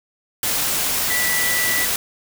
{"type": "tone in noise", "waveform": "sine", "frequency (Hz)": 1967, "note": "B6", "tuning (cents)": -7, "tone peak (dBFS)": -21, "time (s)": [1.1, 1.85], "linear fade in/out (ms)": 2, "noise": "white", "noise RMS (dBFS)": -21, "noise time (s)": [0.43, 1.96], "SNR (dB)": -3, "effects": []}